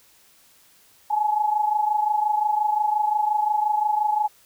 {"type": "tone pair together", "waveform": "sine", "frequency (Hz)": [842.3, 868], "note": ["G#5", "A5"], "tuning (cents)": [24, -24], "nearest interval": "minor second", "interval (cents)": 52, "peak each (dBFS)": [-20, -25], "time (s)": [1.1, 4.28], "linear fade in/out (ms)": 10, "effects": ["white hiss -56 dBFS RMS until 4.45 s"]}